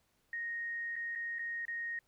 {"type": "tone with dropouts", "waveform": "sine", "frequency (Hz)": 1864.7, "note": "A#6", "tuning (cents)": 0, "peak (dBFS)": -36, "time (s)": [0.33, 1.99], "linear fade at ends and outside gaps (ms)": 2, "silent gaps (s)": [[0.957, 0.963], [1.152, 1.157], [1.386, 1.392], [1.653, 1.681]], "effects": ["pink hiss -75 dBFS RMS until 2.07 s"]}